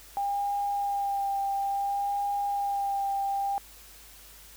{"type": "tone with vibrato", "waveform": "sine", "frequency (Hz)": 800, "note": "G5", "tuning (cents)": 35, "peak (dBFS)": -26, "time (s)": [0.17, 3.58], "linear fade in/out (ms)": 0, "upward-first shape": "sine", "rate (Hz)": 0.58, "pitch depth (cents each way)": 18, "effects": ["added 50 Hz sine -55 dBFS peak until 4.56 s", "white hiss -51 dBFS RMS until 4.56 s"]}